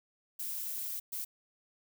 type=noise bursts at uneven times; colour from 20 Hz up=violet; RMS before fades=-38 dBFS; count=2; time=0.39-1 / 1.12-1.25 s; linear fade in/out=10 ms; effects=none